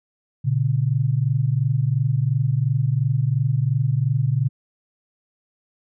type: tone pair together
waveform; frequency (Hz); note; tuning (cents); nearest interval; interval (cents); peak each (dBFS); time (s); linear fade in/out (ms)
sine; 118.64 / 141.5; A#2 / C#3; +31 / +36; minor third; 305; -20; 0.44-4.49; 20
effects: none